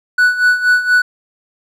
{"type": "tone with tremolo", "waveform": "triangle", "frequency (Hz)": 1481, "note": "F#6", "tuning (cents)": 1, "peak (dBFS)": -5, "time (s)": [0.18, 1.02], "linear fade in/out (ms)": 5, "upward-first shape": "sine", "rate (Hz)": 4.2, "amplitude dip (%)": 75, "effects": []}